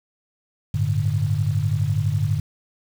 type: chord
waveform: sine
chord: G suspended second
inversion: none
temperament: equal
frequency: 98 / 110 / 146.83 Hz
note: G2 / A2 / D3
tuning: 0 / 0 / 0 cents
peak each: -23 dBFS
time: 0.74-2.4 s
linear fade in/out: 5 ms
effects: 7-bit